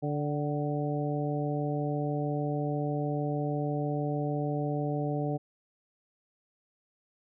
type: harmonic tone with a mistuned harmonic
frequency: 146.3 Hz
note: D3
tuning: 6 cents flat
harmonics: 1 / 2 / 3 / 4 / 5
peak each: -31 / -34 / -36 / -37 / -38 dBFS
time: 0.02-5.38 s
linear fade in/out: 20 ms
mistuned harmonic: 5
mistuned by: +41 cents
effects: none